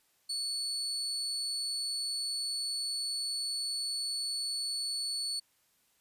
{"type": "tone", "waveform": "35% pulse", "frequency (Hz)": 4435, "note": "C#8", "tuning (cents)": 0, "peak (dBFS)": -31, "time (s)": [0.29, 5.4], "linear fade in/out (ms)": 10, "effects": ["white hiss -71 dBFS RMS until 6 s", "resampled to 32000 Hz"]}